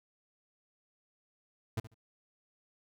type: tone with echo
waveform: 40% pulse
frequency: 111.5 Hz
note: A2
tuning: 23 cents sharp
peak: -30 dBFS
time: 1.77-1.8 s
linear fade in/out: 5 ms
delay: 72 ms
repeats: 2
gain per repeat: -15 dB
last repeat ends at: 1.944 s
effects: none